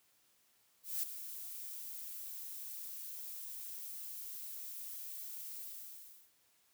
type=noise with ADSR envelope; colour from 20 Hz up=violet; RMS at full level=-35 dBFS; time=0.83-6.32 s; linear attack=200 ms; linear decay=6 ms; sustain=-11 dB; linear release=720 ms; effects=white hiss -72 dBFS RMS until 6.73 s + high-pass 60 Hz 12 dB/octave